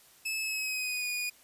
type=tone with pitch glide; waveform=sawtooth; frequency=2603 to 2457 Hz; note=E7 to D#7; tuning=-22 to -22 cents; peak=-28 dBFS; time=0.25-1.3 s; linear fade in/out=10 ms; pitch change=-100 cents; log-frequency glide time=0.4-1.08 s; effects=white hiss -59 dBFS RMS until 1.43 s + resampled to 32000 Hz